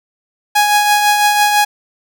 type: tone with tremolo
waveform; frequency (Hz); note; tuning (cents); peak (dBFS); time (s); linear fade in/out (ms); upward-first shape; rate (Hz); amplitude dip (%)
sawtooth; 830.6; G#5; 0; -4; 0.55-1.65; 10; triangle; 6; 45
effects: none